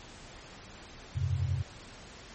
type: chord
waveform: sine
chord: F suspended second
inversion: none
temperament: equal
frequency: 87.31 / 98 / 130.81 Hz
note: F2 / G2 / C3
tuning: 0 / 0 / 0 cents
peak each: -32 dBFS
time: 1.15-1.63 s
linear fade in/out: 20 ms
effects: pink hiss -49 dBFS RMS until 2.34 s + MP3 32 kbps